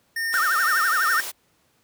square tone with tremolo, 1824 Hz, A#6, 38 cents flat, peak -24 dBFS, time 0.16-1.21 s, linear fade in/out 5 ms, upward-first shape sine, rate 2.2 Hz, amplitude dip 35%
white high-pass noise, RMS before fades -32 dBFS, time 0.32-1.32 s, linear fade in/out 20 ms, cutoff 350 Hz, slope 24 dB/octave
sine tone with vibrato, 1388 Hz, F6, 11 cents flat, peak -19 dBFS, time 0.34-1.2 s, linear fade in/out 0 ms, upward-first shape triangle, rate 12 Hz, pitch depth 260 cents each way
effects pink hiss -64 dBFS RMS until 1.83 s + high-pass 80 Hz 12 dB/octave

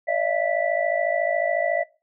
sine tone cluster, 573 / 627 / 681 / 1969 Hz, D5 / D#5 / F5 / B6, -43 / +13 / -44 / -6 cents, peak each -27 / -25 / -25 / -28 dBFS, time 0.07-1.84 s, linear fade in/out 20 ms, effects noise-tail reverb RT60 0.3 s tail -20 dB re dry

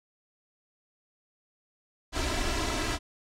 pink noise with comb filter, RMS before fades -29 dBFS, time 2.12-2.99 s, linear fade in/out 50 ms, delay 3 ms, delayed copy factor +0.8, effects low-pass 7000 Hz 12 dB/octave

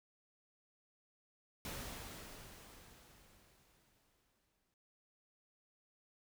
pink noise with exponential decay, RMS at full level -44 dBFS, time 1.65-4.74 s, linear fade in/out 1 ms, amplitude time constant 670 ms, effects none

